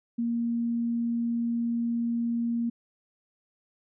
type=tone; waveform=sine; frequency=234.2 Hz; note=A#3; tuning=8 cents sharp; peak=-25 dBFS; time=0.18-2.7 s; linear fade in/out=10 ms; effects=none